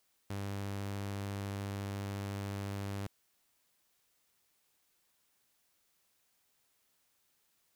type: tone with vibrato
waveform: sawtooth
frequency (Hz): 99.7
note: G2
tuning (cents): +30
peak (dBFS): -33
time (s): 0.3-3.07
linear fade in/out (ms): 5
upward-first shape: sine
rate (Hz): 14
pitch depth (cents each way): 8
effects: white hiss -75 dBFS RMS until 7.75 s